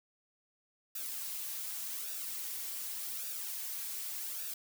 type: noise with flanger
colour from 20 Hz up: blue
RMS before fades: -40 dBFS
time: 0.95-4.54 s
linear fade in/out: 5 ms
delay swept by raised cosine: 0.94 to 4.04 ms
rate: 0.86 Hz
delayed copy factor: -0.65
effects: none